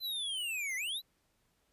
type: linear two-way sweep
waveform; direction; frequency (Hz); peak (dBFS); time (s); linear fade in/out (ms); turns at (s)
square; down then up; 4088 to 1975.5 to 4088; -35; 0-1.02; 50; 0.76
effects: pink hiss -75 dBFS RMS until 1.72 s + resampled to 32000 Hz